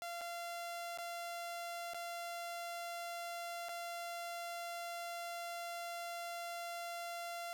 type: tone with dropouts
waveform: sawtooth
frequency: 688 Hz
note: F5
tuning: 26 cents flat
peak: -38 dBFS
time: 0.02-7.53 s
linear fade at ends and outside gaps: 0 ms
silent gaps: 0.211-0.215 / 0.975-0.985 / 1.935-1.945 / 3.686-3.692 s
effects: 12-bit